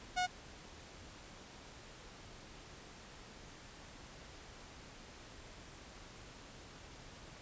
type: tone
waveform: sawtooth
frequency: 728 Hz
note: F#5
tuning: 28 cents flat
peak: -28 dBFS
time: 0.16-0.27 s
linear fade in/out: 20 ms
effects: pink hiss -54 dBFS RMS until 7.41 s + resampled to 16000 Hz

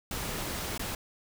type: noise with dropouts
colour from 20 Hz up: pink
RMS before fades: -35 dBFS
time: 0.11-0.95 s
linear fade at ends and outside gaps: 2 ms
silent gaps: 0.778-0.794 s
effects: none

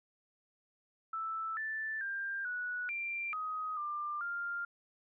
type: tone with pitch steps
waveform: sine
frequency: 1319 / 1761 / 1592 / 1470 / 2368 / 1257 / 1192 / 1398 Hz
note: E6 / A6 / G6 / F#6 / D7 / D#6 / D6 / F6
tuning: +1 / +1 / +26 / -12 / +14 / +17 / +25 / +1 cents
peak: -35 dBFS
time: 1.13-4.65 s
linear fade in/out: 5 ms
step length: 440 ms
effects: none

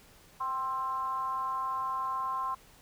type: tone with frequency modulation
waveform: sine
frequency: 1053 Hz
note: C6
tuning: 11 cents sharp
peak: -30 dBFS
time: 0.4-2.55 s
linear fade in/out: 10 ms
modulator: 275 Hz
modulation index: 0.56
effects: pink hiss -58 dBFS RMS until 2.81 s

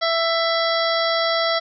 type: harmonic tone with a mistuned harmonic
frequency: 664 Hz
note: E5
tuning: 12 cents sharp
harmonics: 1 / 2 / 3 / 5 / 6 / 7 / 8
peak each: -21 / -24 / -26 / -28 / -29 / -29 / -30 dBFS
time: 0.01-1.6 s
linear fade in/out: 20 ms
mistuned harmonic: 8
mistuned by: +22 cents
effects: none

